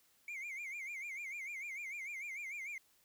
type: tone with vibrato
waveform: triangle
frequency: 2240 Hz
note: C#7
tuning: 18 cents sharp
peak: -40 dBFS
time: 0.28-2.78 s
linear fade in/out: 2 ms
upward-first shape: sine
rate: 6.7 Hz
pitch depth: 140 cents each way
effects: white hiss -71 dBFS RMS until 3.04 s